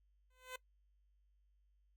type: tone with exponential growth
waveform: 10% pulse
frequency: 510 Hz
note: C5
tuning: 44 cents flat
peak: -34 dBFS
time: 0.3-0.56 s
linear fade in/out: 5 ms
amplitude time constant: 55 ms
effects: noise-tail reverb RT60 0.1 s tail -19 dB re dry + added 50 Hz sine -70 dBFS peak until 1.96 s